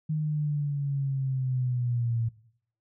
sine linear sweep, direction down, 155.56 to 113.8 Hz, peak -25 dBFS, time 0.09-2.29 s, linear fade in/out 10 ms, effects noise-tail reverb RT60 0.6 s tail -18 dB re dry

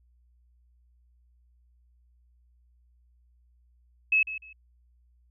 sine tone with echo, 2586 Hz, E7, 34 cents flat, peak -19 dBFS, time 4.12-4.23 s, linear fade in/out 5 ms, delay 150 ms, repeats 2, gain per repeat -13 dB, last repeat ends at 4.53 s, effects added 60 Hz sine -60 dBFS peak until 5.3 s

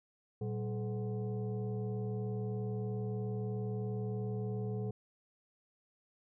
sine tone with frequency modulation, 116.54 Hz, A#2, in tune, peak -34 dBFS, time 0.41-4.91 s, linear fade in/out 5 ms, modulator 310 Hz, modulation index 1, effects none

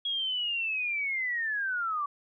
sine linear sweep, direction down, 3322 to 1133 Hz, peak -28 dBFS, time 0.05-2.06 s, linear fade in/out 5 ms, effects none

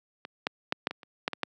clicks, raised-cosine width 0.3 ms, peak -22 / -10 / -9 / -9 / -20 / -30 / -10 / -16 / -11 dBFS, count 9, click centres 0.251 / 0.469 / 0.724 / 0.871 / 0.91 / 1.032 / 1.279 / 1.333 / 1.433 s, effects high-pass 200 Hz 12 dB/octave

